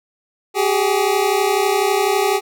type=tone pair together; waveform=25% pulse; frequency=383.3 / 415.3 Hz; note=G4 / G#4; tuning=-39 / 0 cents; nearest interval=minor second; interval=139 cents; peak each=-14 dBFS; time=0.54-2.41 s; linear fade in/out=50 ms; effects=none